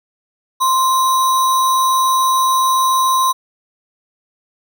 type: tone with sample-and-hold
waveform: sine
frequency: 1046.5 Hz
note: C6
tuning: in tune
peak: -11 dBFS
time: 0.6-3.33 s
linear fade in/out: 20 ms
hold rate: 4900 Hz
effects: none